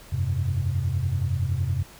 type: chord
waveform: sine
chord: F suspended second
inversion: none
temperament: equal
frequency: 87.31 / 98 / 130.81 Hz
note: F2 / G2 / C3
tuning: 0 / 0 / 0 cents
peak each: -26 dBFS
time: 0.12-1.83 s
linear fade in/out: 10 ms
effects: tanh soft clip ceiling -14 dBFS + pink hiss -48 dBFS RMS until 1.99 s